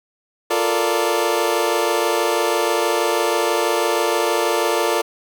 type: chord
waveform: 25% pulse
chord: Bb major seventh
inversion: second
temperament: equal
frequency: 349.2 / 440 / 466.2 / 587.3 Hz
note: F4 / A4 / Bb4 / D5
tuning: 0 / 0 / 0 / 0 cents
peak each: -19 dBFS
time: 0.5-5.02 s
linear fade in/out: 10 ms
effects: none